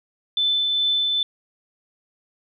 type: tone with tremolo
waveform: sine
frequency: 3520 Hz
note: A7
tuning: in tune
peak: -17 dBFS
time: 0.37-1.23 s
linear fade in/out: 2 ms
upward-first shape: triangle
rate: 2.4 Hz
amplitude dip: 25%
effects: none